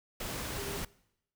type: tone in noise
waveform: sine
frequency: 400 Hz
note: G4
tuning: 35 cents sharp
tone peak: -41 dBFS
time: 0.58-0.78 s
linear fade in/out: 5 ms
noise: pink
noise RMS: -38 dBFS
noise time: 0.2-0.85 s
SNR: -6 dB
effects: noise-tail reverb RT60 0.8 s tail -22 dB re dry